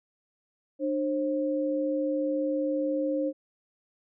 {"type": "tone pair together", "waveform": "sine", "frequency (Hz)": [299.7, 534], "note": ["D4", "C5"], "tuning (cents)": [35, 35], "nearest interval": "minor seventh", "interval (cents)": 1000, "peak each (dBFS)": -28, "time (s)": [0.79, 3.33], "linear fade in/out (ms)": 50, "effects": []}